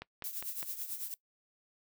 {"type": "click train", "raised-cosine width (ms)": 0.3, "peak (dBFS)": -26, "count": 4, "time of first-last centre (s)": [0.02, 0.629], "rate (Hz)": 4.93}
{"type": "noise with tremolo", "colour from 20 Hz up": "violet", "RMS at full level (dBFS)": -37, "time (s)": [0.24, 1.14], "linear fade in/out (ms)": 0, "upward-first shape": "triangle", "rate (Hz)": 9.1, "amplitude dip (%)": 75}
{"effects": ["noise-tail reverb RT60 0.1 s tail -21 dB re dry"]}